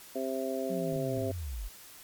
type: harmonic tone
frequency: 132.4 Hz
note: C3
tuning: 21 cents sharp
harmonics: 2 / 3 / 4 / 5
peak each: -36 / -36 / -36 / -36 dBFS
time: 0.15-1.32 s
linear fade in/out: 10 ms
type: linear sweep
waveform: sine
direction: down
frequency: 191.8 to 39 Hz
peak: -34 dBFS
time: 0.69-1.69 s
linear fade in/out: 20 ms
type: clicks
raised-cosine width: 3 ms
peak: -33 dBFS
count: 5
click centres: 0.93 / 0.961 / 1.174 / 1.217 / 1.293 s
effects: white hiss -51 dBFS RMS until 2.03 s + MP3 96 kbps